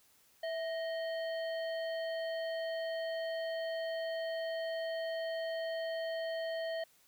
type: harmonic tone with a mistuned harmonic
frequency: 622.3 Hz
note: D#5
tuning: in tune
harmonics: 1 / 3 / 5 / 7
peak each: -35 / -45 / -49 / -52 dBFS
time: 0.43-6.84 s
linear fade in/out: 5 ms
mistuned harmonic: 1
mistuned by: +90 cents
effects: white hiss -67 dBFS RMS until 7.07 s